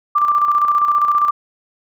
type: tone with tremolo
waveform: sine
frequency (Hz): 1179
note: D6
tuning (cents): +6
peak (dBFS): -10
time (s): 0.15-1.31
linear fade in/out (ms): 10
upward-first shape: square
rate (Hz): 15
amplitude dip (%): 45
effects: none